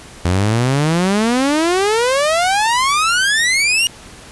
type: exponential sweep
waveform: sawtooth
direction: up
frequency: 85.3 to 2893 Hz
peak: -9 dBFS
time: 0.25-3.87 s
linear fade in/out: 0 ms
effects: pink hiss -38 dBFS RMS until 4.31 s + resampled to 24000 Hz